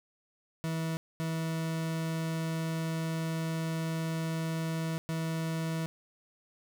40% pulse tone bursts at uneven times, 162.2 Hz, E3, 28 cents flat, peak -30 dBFS, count 3, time 0.64-0.97 / 1.2-4.98 / 5.09-5.86 s, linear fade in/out 0 ms, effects none

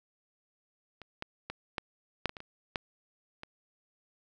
clicks, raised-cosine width 0.3 ms, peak -30 / -20 / -21 / -16 / -12 / -23 / -27 / -28 / -15 / -26 dBFS, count 10, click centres 1.017 / 1.224 / 1.5 / 1.782 / 2.257 / 2.294 / 2.368 / 2.404 / 2.758 / 3.434 s, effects none

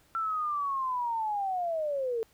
sine linear sweep, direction down, 1349 to 440.7 Hz, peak -28 dBFS, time 0.15-2.23 s, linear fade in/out 0 ms, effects pink hiss -64 dBFS RMS until 2.33 s

